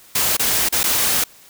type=noise with dropouts; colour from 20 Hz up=white; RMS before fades=-18 dBFS; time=0.15-1.24 s; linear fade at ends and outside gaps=5 ms; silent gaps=0.369-0.394 / 0.688-0.724 / 0.832-0.839 s; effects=white hiss -47 dBFS RMS until 1.49 s